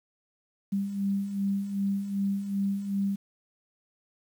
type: beating tone pair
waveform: sine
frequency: 196 / 198.6 Hz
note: G3 / G3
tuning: 0 / +23 cents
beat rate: 2.6 Hz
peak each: -34 / -27 dBFS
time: 0.72-3.16 s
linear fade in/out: 10 ms
effects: 9-bit